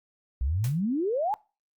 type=exponential sweep; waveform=sine; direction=up; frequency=58.9 to 880 Hz; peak=-24 dBFS; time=0.41-1.34 s; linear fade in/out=0 ms
type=noise with exponential decay; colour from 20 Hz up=white; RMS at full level=-36 dBFS; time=0.64-0.81 s; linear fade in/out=2 ms; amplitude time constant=35 ms
effects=noise-tail reverb RT60 0.3 s tail -22 dB re dry + Opus 48 kbps